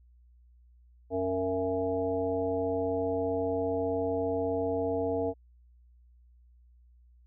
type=harmonic tone with a mistuned harmonic; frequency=92.5 Hz; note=F#2; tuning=in tune; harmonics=1 / 3 / 5 / 7 / 9; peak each=-39 / -34 / -30 / -33 / -41 dBFS; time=1.1-5.34 s; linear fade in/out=50 ms; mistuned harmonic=7; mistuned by=+48 cents; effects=added 60 Hz sine -56 dBFS peak until 7.26 s